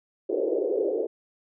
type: band-pass noise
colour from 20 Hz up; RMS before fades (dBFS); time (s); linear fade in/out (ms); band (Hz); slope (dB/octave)
white; -26; 0.29-1.07; 10; 350 to 510; 48
effects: none